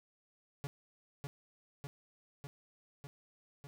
45% pulse tone with echo, 142 Hz, C#3, 42 cents sharp, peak -38 dBFS, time 0.64-0.67 s, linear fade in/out 0 ms, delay 600 ms, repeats 5, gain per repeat -2 dB, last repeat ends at 3.67 s, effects none

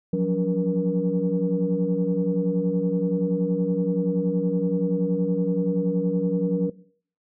sine tone cluster, 174.5 / 185.1 / 285.4 / 475.6 Hz, F3 / F#3 / D4 / A#4, -1 / +1 / -49 / +35 cents, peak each -25 / -23 / -28 / -26 dBFS, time 0.13-6.7 s, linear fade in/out 5 ms, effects noise-tail reverb RT60 0.5 s tail -18 dB re dry + tanh soft clip ceiling -11 dBFS

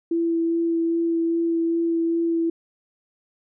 sine tone with vibrato, 333.4 Hz, E4, 20 cents sharp, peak -19 dBFS, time 0.11-2.5 s, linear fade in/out 5 ms, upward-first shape sine, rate 2.5 Hz, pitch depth 11 cents each way, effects none

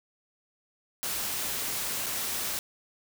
white noise with dropouts, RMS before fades -32 dBFS, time 1.03-2.59 s, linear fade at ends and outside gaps 0 ms, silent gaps 2.061-2.066 s, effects none

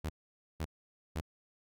sawtooth tone bursts, 78.8 Hz, D#2, 23 cents sharp, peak -30 dBFS, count 3, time 0.04-1.211 s, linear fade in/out 10 ms, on 57 ms, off 500 ms, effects none

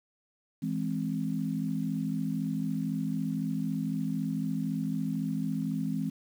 sine chord, E augmented, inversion none, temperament equal with one note detuned, 163.77 / 207.7 / 261.6 Hz, E3 / G#3 / B#3, -11 / 0 / 0 cents, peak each -33 dBFS, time 0.62-6.1 s, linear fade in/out 10 ms, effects 9-bit

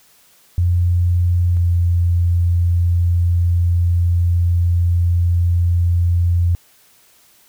sine tone pair in turn, 87.9 / 86.74 Hz, F2 / F2, +12 / -11 cents, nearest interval unison, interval 23 cents, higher first, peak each -12 dBFS, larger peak neither, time 0.58-1.57 / 1.57-6.55 s, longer second, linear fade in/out 0 ms, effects white hiss -52 dBFS RMS until 7.48 s

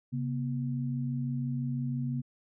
sine tone pair together, 135.3 / 241.3 Hz, C#3 / B3, -42 / -40 cents, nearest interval minor seventh, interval 1002 cents, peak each -31 / -34 dBFS, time 0.12-2.22 s, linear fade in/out 20 ms, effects none

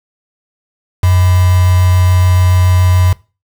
sine tone with quantisation, 90.7 Hz, F#2, 34 cents flat, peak -6 dBFS, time 1.03-3.13 s, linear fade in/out 5 ms, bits 3, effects noise-tail reverb RT60 0.3 s tail -21 dB re dry

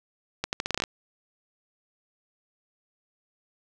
accelerating click train, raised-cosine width 0.2 ms, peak -10 dBFS, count 10, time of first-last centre 0.44-0.838 s, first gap 89 ms, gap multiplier 0.81, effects none

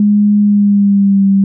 sine tone with pitch glide, 206.8 to 195.98 Hz, G#3 to G3, -7 to 0 cents, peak -6 dBFS, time 0-1.44 s, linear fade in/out 2 ms, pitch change -93 cents, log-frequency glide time 0.4-1.24 s, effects none

